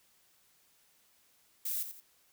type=noise with echo; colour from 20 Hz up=violet; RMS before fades=-35 dBFS; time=1.65-1.83 s; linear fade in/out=5 ms; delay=87 ms; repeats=2; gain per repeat=-9 dB; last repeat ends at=2.004 s; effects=white hiss -68 dBFS RMS until 2.32 s